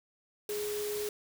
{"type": "tone in noise", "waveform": "sine", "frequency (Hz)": 417.4, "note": "G#4", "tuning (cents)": 9, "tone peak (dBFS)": -33, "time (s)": [0.49, 1.09], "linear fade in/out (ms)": 2, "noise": "white", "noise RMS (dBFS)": -41, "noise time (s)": [0.49, 1.09], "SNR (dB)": 5, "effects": []}